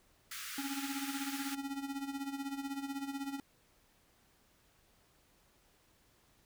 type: high-pass noise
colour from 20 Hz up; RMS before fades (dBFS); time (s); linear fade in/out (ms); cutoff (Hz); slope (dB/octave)
pink; -44; 0.31-1.55; 5; 1200; 96
type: tone with tremolo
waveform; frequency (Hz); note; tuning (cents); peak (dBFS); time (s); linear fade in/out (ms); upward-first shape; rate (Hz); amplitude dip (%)
square; 276.2; C#4; -6; -36; 0.58-3.4; 2; sine; 16; 70
effects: pink hiss -69 dBFS RMS until 6.45 s